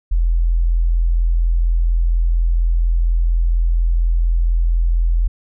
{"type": "tone", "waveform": "sine", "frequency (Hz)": 42.12, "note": "E1", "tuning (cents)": 38, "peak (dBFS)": -12, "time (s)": [0.11, 5.28], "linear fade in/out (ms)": 10, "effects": []}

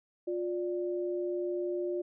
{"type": "tone pair together", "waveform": "sine", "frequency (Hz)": [354.3, 587.3], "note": ["F4", "D5"], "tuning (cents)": [25, 0], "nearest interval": "major sixth", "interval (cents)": 875, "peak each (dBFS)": [-31, -38], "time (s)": [0.27, 2.02], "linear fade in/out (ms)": 10, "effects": []}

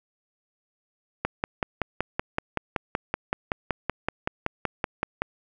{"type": "click train", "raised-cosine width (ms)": 0.5, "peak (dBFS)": -9, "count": 22, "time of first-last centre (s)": [1.25, 5.22], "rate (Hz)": 5.29, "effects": []}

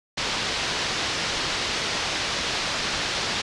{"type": "low-pass noise", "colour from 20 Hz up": "white", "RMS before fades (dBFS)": -27, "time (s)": [0.17, 3.42], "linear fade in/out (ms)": 10, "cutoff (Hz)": 5200, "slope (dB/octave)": 24, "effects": ["resampled to 24000 Hz"]}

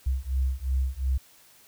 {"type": "beating tone pair", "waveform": "sine", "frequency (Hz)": [64.3, 67.1], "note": ["C2", "C2"], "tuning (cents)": [-30, 44], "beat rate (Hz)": 2.8, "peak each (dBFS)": [-27, -27], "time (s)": [0.06, 1.18], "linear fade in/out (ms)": 10, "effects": ["white hiss -56 dBFS RMS until 1.67 s"]}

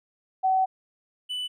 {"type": "tone pair in turn", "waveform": ["sine", "triangle"], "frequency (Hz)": [757, 2985], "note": ["F#5", "F#7"], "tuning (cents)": [39, 15], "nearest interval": "2 octaves", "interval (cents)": 2376, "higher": "second", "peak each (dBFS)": [-19, -27], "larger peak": "first", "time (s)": [[0.43, 0.66], [1.29, 1.48]], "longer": "first", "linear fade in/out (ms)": 20, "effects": []}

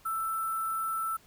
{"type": "tone with sample-and-hold", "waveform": "sine", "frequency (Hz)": 1328, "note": "E6", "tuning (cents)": 12, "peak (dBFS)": -29, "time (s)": [0.05, 1.17], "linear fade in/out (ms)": 10, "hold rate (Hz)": 11025, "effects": ["pink hiss -60 dBFS RMS until 1.26 s"]}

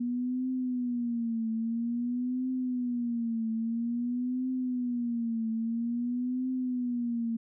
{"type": "tone with vibrato", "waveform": "sine", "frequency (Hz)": 240, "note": "B3", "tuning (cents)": -49, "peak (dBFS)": -28, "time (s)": [0, 7.37], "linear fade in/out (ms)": 10, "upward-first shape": "triangle", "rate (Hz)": 0.5, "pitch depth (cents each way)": 130, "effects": []}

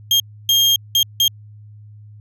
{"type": "tone bursts at uneven times", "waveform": "35% pulse", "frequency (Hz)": 3220, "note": "G7", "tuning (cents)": 46, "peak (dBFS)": -10, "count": 4, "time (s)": [[0.11, 0.2], [0.49, 0.76], [0.95, 1.03], [1.2, 1.28]], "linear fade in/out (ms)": 2, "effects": ["added 105 Hz sine -38 dBFS peak until 2.2 s"]}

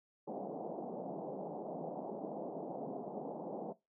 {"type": "band-pass noise", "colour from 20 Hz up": "white", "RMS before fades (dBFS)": -43, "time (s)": [0.27, 3.73], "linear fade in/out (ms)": 10, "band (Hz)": [160, 790], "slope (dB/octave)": 48, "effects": ["noise-tail reverb RT60 0.2 s tail -18 dB re dry"]}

